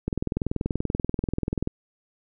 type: click train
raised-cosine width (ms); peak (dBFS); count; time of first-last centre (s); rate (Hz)
3; -12; 34; 0.08-1.674; 20.7
effects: none